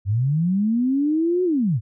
sine linear two-way sweep, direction up then down, 92.5 to 370.5 to 92.5 Hz, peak -17 dBFS, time 0.05-1.81 s, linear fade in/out 50 ms, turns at 1.44 s, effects none

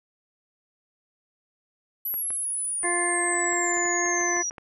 sine exponential sweep, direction down, 11840 to 5720 Hz, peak -26 dBFS, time 2.05-4.5 s, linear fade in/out 5 ms
clicks, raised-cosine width 0.5 ms, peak -26 dBFS, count 11, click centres 2.141 / 2.305 / 2.832 / 3.528 / 3.772 / 3.856 / 4.061 / 4.211 / 4.367 / 4.509 / 4.582 s
harmonic tone, 349.2 Hz, F4, in tune, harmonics 1 / 2 / 3 / 5 / 6, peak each -29 / -31 / -32 / -29 / -31 dBFS, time 2.83-4.43 s, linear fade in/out 20 ms
effects none

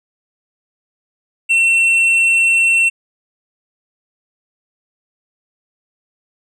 sine tone with hard clipping, 2705 Hz, E7, 44 cents sharp, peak -11 dBFS, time 1.49-2.9 s, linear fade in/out 20 ms, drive 4 dB, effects none

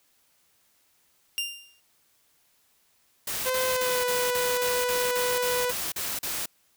sawtooth tone with exponential decay, 2794 Hz, F7, in tune, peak -21 dBFS, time 1.38-1.8 s, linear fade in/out 0 ms, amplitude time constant 90 ms
white noise bursts, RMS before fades -31 dBFS, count 12, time 3.27-6.459 s, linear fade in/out 5 ms, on 230 ms, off 39 ms
sawtooth tone with pitch glide, 514 to 494.2 Hz, C5 to B4, -31 to +1 cents, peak -21 dBFS, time 3.45-5.72 s, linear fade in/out 20 ms, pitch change -68 cents, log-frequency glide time 3.66-4.05 s
effects white hiss -66 dBFS RMS until 6.76 s

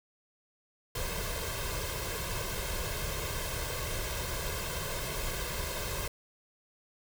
pink noise with comb filter, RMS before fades -35 dBFS, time 0.95-6.08 s, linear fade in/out 5 ms, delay 1.9 ms, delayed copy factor +0.7, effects none

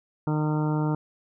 harmonic tone, 152.6 Hz, D#3, 33 cents flat, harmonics 1 / 2 / 3 / 4 / 5 / 6 / 7 / 8 / 9, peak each -24 / -28 / -35 / -39 / -40 / -35 / -46 / -42 / -42 dBFS, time 0.27-0.95 s, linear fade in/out 2 ms, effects none

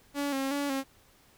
sawtooth tone with vibrato, 277.2 Hz, C#4, in tune, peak -25 dBFS, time 0.14-0.84 s, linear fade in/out 50 ms, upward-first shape square, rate 2.7 Hz, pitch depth 46 cents each way, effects pink hiss -61 dBFS RMS until 1.37 s

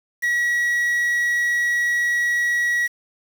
triangle tone with quantisation, 1921 Hz, B6, 48 cents flat, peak -16 dBFS, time 0.22-2.88 s, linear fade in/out 20 ms, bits 6, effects none

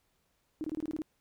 sine tone bursts, 311.1 Hz, D#4, in tune, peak -32 dBFS, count 8, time 0.61-1.019 s, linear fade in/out 0 ms, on 31 ms, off 23 ms, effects pink hiss -75 dBFS RMS until 1.2 s

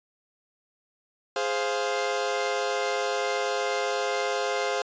sawtooth chord, F minor, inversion first, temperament equal, 415.3 / 523.3 / 698.5 Hz, Ab4 / C5 / F5, 0 / 0 / 0 cents, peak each -26 / -25 / -27 dBFS, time 1.36-4.82 s, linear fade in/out 2 ms, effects resampled to 16000 Hz

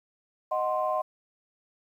sine chord, C diminished, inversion first, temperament equal, 622.3 / 740 / 1046.5 Hz, Eb5 / Gb5 / C6, 0 / 0 / 0 cents, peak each -28 / -30 / -29 dBFS, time 0.51-1.02 s, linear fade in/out 10 ms, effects tanh soft clip ceiling -15 dBFS + 10-bit

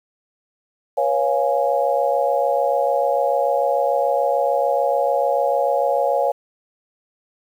sine chord, C# dominant seventh, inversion third, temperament equal with one note detuned, 487.6 / 554.4 / 698.5 / 830.6 Hz, B4 / C#5 / E#5 / G#5, -22 / 0 / 0 / 0 cents, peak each -24 / -19 / -22 / -23 dBFS, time 0.97-6.32 s, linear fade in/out 10 ms, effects 8-bit

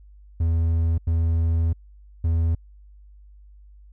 triangle tone bursts at uneven times, 82.41 Hz, E2, in tune, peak -16 dBFS, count 3, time 0.4-0.98 / 1.07-1.73 / 2.24-2.55 s, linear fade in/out 5 ms, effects added 50 Hz sine -45 dBFS peak until 3.92 s

